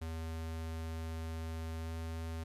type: tone with pitch glide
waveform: square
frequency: 81.1 to 81.66 Hz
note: E2 to E2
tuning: -28 to -16 cents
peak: -39 dBFS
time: 0.01-2.44 s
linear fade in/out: 10 ms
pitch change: +12 cents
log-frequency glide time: 1.8-1.89 s
effects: resampled to 32000 Hz + 13-bit